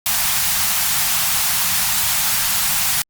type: band-stop noise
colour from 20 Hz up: white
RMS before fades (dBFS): -18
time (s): 0.06-3.02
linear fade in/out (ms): 2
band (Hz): 210 to 680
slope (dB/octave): 48
effects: Opus 48 kbps